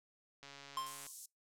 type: click train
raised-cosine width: 0.2 ms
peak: -35 dBFS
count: 90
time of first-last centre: 0.43-1.066 s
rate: 140 Hz
type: tone with exponential decay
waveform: square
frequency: 1056 Hz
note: C6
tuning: 16 cents sharp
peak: -35 dBFS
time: 0.77-1.12 s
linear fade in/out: 2 ms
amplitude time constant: 75 ms
type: high-pass noise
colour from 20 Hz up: pink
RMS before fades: -49 dBFS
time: 0.86-1.26 s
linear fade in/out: 5 ms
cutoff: 6300 Hz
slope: 24 dB/octave
effects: noise-tail reverb RT60 0.2 s tail -26 dB re dry + low-pass 12000 Hz 12 dB/octave